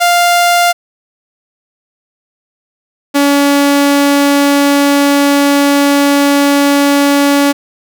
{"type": "tone pair in turn", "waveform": "sawtooth", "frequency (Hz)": [698.5, 283.5], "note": ["F5", "C#4"], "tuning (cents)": [0, 39], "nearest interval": "octave + major third", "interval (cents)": 1561, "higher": "first", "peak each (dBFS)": -3, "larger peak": "neither", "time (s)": [[0, 0.73], [3.14, 7.53]], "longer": "second", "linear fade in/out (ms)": 20, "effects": []}